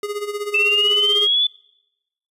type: tone with tremolo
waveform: square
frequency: 412.8 Hz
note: G#4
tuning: 10 cents flat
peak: -22 dBFS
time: 0.03-1.27 s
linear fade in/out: 2 ms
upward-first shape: sine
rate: 16 Hz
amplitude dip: 70%
type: exponential sweep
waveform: sine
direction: up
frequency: 2637 to 3495 Hz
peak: -14 dBFS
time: 0.54-1.47 s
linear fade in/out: 5 ms
effects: noise-tail reverb RT60 0.9 s tail -26 dB re dry + resampled to 32000 Hz